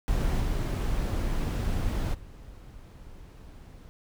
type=noise with level steps; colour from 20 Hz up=brown; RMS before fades=-26 / -28 / -46 dBFS; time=0.08-3.89 s; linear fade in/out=0 ms; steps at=0.4 / 2.13 s; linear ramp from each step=20 ms; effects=none